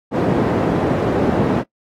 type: band-pass noise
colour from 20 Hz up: white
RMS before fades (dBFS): -17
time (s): 0.11-1.64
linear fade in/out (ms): 50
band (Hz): 120 to 420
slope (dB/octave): 12
effects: noise-tail reverb RT60 0.1 s tail -20 dB re dry + AAC 48 kbps